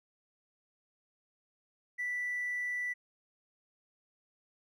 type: tone with hard clipping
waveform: sine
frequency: 1971 Hz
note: B6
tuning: 4 cents flat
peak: -33 dBFS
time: 1.98-2.94 s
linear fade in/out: 20 ms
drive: 1 dB
effects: none